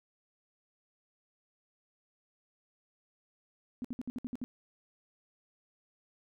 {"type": "tone bursts", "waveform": "sine", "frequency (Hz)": 247.1, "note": "B3", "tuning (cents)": 1, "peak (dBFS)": -34, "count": 8, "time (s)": [3.82, 4.44], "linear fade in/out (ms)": 0, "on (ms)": 25, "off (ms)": 60, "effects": []}